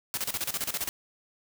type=noise with tremolo; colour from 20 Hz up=white; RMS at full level=-30 dBFS; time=0.14-0.89 s; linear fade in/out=0 ms; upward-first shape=square; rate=15 Hz; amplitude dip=80%; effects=none